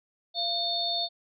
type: tone cluster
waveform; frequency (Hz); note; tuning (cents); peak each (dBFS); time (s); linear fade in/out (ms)
sine; 687 / 3616 / 4387; F5 / A7 / C#8; -29 / +47 / -19; -33 / -30 / -30; 0.34-1.09; 50
effects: none